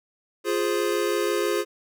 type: chord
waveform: square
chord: F minor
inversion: none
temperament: equal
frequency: 349.2 / 415.3 / 523.3 Hz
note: F4 / Ab4 / C5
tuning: 0 / 0 / 0 cents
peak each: -27 / -26 / -30 dBFS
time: 0.44-1.65 s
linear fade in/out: 50 ms
effects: none